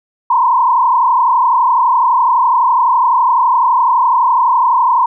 sine tone with frequency modulation, 984 Hz, B5, 7 cents flat, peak -8 dBFS, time 0.3-5.06 s, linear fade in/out 5 ms, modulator 31.9 Hz, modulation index 2.1, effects none

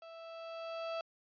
35% pulse tone with level ramp, 659.3 Hz, E5, in tune, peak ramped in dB -48 to -34 dBFS, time 0.02-1.01 s, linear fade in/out 2 ms, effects resampled to 11025 Hz

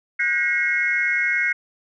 sine tone cluster, 1461 / 1612 / 1906 / 2164 Hz, F#6 / G6 / A#6 / C#7, -22 / +48 / +38 / -42 cents, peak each -27 / -26 / -24 / -20 dBFS, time 0.19-1.53 s, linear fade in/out 10 ms, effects tanh soft clip ceiling -9 dBFS

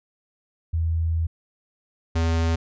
sine / square tone pair in turn, 82 / 82.41 Hz, E2 / E2, -9 / 0 cents, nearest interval unison, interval 9 cents, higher second, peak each -20 dBFS, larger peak neither, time 0.73-1.27 / 2.15-2.56 s, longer first, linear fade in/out 10 ms, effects resampled to 16000 Hz

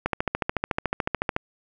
click train, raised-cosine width 0.5 ms, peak -8 dBFS, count 19, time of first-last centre 0.06-1.364 s, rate 13.8 Hz, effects none

